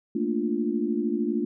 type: chord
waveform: sine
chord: Bb major seventh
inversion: third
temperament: equal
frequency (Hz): 220 / 233.1 / 293.7 / 349.2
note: A3 / Bb3 / D4 / F4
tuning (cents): 0 / 0 / 0 / 0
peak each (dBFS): -29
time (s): 0.15-1.45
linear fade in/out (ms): 5
effects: none